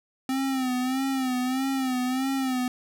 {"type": "tone with vibrato", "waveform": "square", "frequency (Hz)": 260, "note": "C4", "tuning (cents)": -11, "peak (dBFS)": -25, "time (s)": [0.29, 2.68], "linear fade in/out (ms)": 2, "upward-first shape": "sine", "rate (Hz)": 1.6, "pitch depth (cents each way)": 67, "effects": []}